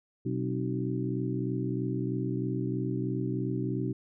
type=harmonic tone with a mistuned harmonic; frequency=63.1 Hz; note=B1; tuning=38 cents sharp; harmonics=2 / 3 / 4 / 5 / 6; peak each=-32 / -36 / -36 / -35 / -37 dBFS; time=0.25-3.93 s; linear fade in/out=10 ms; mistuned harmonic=4; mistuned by=+110 cents; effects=none